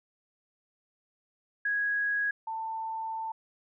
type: tone pair in turn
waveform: sine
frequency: 1658 / 891.6 Hz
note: G#6 / A5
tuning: -3 / +23 cents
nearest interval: major seventh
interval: 1074 cents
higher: first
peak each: -26 / -32 dBFS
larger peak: first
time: 1.65-2.31 / 2.47-3.32 s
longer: second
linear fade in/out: 5 ms
effects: none